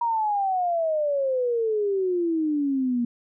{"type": "exponential sweep", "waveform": "sine", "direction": "down", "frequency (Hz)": [954, 235.1], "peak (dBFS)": -21, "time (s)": [0.01, 3.05], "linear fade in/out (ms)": 5, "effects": []}